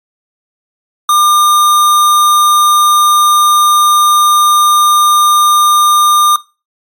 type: tone with sample-and-hold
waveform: sine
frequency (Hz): 1200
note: D6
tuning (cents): +37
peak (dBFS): -5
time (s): 1.09-6.36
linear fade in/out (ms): 2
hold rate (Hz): 4900
effects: noise-tail reverb RT60 0.3 s tail -20 dB re dry + MP3 64 kbps